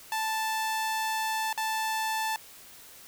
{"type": "tone with dropouts", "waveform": "sawtooth", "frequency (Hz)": 880, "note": "A5", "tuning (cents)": 0, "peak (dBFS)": -24, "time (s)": [0.12, 2.36], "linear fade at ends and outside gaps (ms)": 1, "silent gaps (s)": [1.528, 1.576], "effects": ["white hiss -50 dBFS RMS until 3.07 s"]}